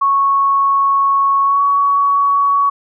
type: tone with pitch glide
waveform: sine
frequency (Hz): 1105 to 1123.7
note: C#6 to C#6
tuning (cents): -6 to +23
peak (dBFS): -10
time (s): 0.01-2.7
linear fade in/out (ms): 10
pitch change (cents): +29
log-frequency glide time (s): 1.44-1.61
effects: none